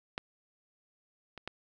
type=clicks; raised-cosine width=0.3 ms; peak=-18 / -28 / -21 dBFS; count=3; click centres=0.179 / 1.377 / 1.476 s; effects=none